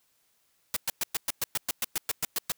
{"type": "noise bursts", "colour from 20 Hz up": "white", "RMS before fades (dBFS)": -28, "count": 14, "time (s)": [0.74, 2.52], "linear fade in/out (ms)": 2, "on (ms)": 25, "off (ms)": 110, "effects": ["white hiss -70 dBFS RMS until 2.57 s"]}